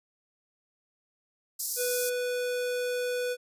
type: high-pass noise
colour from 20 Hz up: white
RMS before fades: -31 dBFS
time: 1.59-2.1 s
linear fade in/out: 10 ms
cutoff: 4700 Hz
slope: 48 dB/octave
type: tone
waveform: square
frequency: 493.9 Hz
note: B4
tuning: in tune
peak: -29 dBFS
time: 1.76-3.37 s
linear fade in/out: 50 ms
effects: resampled to 32000 Hz